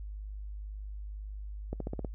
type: accelerating click train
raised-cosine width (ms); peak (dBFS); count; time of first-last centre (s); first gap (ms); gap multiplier
2; -22; 6; 1.73-2.047; 73; 0.93
effects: noise-tail reverb RT60 0.1 s tail -24 dB re dry + added 51 Hz sine -38 dBFS peak until 2.14 s